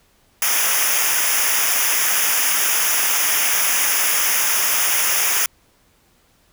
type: noise with comb filter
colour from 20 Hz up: white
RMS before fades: -18 dBFS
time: 0.42-5.46 s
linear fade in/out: 2 ms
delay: 0.24 ms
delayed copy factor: -0.95
effects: pink hiss -58 dBFS RMS until 6.52 s